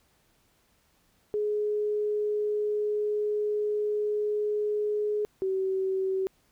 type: tone pair in turn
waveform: sine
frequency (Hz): 419.6 / 381.4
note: G#4 / G4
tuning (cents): +18 / -47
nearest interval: major second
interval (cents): 165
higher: first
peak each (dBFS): -25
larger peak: neither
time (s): 1.34-5.25 / 5.42-6.27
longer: first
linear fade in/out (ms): 0
effects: pink hiss -67 dBFS RMS until 6.51 s

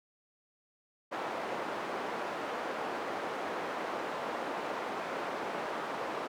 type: band-pass noise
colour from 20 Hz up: white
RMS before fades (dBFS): -37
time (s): 1.11-6.28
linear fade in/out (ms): 20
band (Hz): 320 to 1000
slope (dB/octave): 12
effects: none

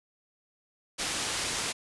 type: low-pass noise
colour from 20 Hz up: white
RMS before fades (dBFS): -32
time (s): 0.98-1.73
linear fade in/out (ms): 20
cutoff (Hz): 7700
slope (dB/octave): 12
effects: resampled to 24000 Hz

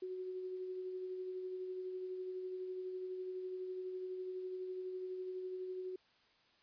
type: tone with tremolo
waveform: sine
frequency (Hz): 370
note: F#4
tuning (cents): 0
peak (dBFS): -39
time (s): 0.02-5.96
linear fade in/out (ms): 5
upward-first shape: sine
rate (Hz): 12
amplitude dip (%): 30
effects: white hiss -70 dBFS RMS until 6.62 s + resampled to 11025 Hz

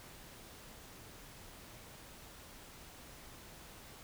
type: silence
effects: pink hiss -54 dBFS RMS until 4.03 s

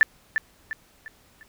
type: tone with echo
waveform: sine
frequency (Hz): 1761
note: A6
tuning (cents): +1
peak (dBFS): -11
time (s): 0.01-0.03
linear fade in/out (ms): 0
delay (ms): 350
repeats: 4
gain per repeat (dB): -8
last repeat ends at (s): 1.43
effects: pink hiss -58 dBFS RMS until 1.48 s

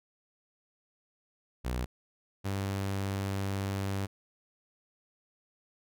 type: tone pair in turn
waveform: sawtooth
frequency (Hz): 61.74 / 98.01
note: B1 / G2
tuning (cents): 0 / 0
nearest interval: minor sixth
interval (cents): 800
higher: second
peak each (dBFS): -27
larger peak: neither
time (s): 1.64-1.86 / 2.44-4.07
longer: second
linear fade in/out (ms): 20
effects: none

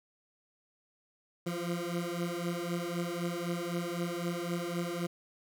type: beating tone pair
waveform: 20% pulse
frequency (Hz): 171 / 174.9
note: F3 / F3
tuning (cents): -36 / +3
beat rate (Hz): 3.9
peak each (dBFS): -31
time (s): 1.46-5.07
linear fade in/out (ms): 10
effects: none

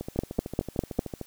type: two click trains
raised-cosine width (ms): 2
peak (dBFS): -20 / -10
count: 17 / 5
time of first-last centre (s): 0.01-1.213 / 0.19-0.992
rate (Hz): 13.3 / 4.99
effects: white hiss -55 dBFS RMS until 1.26 s

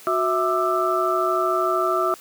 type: tone cluster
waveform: sine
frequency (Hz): 366 / 655 / 1189 / 1322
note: F#4 / E5 / D6 / E6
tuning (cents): -19 / -11 / +21 / +5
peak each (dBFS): -24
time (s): 0.07-2.14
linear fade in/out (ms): 0
effects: white hiss -45 dBFS RMS until 2.2 s + high-pass 150 Hz 12 dB/octave

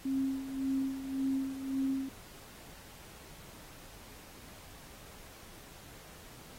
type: tone with tremolo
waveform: sine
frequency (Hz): 268.3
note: C4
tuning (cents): +44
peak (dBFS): -28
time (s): 0.05-2.09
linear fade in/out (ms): 5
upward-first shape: sine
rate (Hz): 1.8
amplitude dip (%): 70
effects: pink hiss -53 dBFS RMS until 6.58 s + AAC 48 kbps

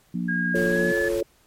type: harmonic tone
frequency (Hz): 59.2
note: A#1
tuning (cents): +27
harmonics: 3 / 4 / 5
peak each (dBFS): -26 / -29 / -36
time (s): 0.14-0.92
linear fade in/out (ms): 5
type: tone with pitch glide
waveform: sine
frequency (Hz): 1629 to 1725.9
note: G#6 to A6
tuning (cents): -34 to -34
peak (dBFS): -24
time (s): 0.28-1.09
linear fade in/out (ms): 10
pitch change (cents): +100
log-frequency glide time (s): 0.66-0.94
type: chord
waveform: sine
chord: F augmented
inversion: none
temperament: equal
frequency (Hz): 349.2 / 440 / 554.4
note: F4 / A4 / C#5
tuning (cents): 0 / 0 / 0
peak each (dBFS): -26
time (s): 0.54-1.23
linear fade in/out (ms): 5
type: noise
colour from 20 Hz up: pink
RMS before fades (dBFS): -38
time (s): 0.55-1.21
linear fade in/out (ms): 5
effects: pink hiss -60 dBFS RMS until 1.46 s + MP3 64 kbps

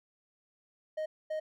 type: tone bursts at uneven times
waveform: triangle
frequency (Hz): 622.3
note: D#5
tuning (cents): 0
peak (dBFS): -30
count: 2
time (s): 0.97-1.06 / 1.3-1.4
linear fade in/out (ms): 10
effects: none

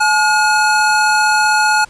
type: tone pair together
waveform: square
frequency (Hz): 853.9 / 1435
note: G#5 / F6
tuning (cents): +48 / +47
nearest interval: major sixth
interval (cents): 899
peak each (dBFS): -14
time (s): 0-1.85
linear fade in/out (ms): 10
effects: pink hiss -45 dBFS RMS until 1.89 s + resampled to 22050 Hz

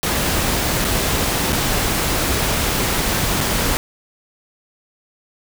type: noise with dropouts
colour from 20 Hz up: pink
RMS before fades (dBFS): -19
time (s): 0.03-3.77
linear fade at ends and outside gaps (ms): 0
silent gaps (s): 0.844-0.849 / 1.523-1.529 / 3.405-3.41
effects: none

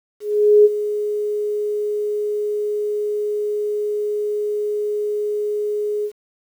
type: tone with ADSR envelope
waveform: sine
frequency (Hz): 418.2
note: G#4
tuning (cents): +12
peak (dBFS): -6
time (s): 0.2-6.12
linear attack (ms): 450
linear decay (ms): 32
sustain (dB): -13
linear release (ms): 72
effects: 8-bit

